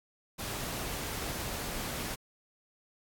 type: noise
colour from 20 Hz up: pink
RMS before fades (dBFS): -37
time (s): 0.38-2.16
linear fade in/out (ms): 20
effects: AAC 64 kbps